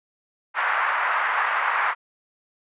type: band-pass noise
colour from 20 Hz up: pink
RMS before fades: -23 dBFS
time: 0.54-1.95 s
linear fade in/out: 50 ms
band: 930 to 1900 Hz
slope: 24 dB/octave
effects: resampled to 8000 Hz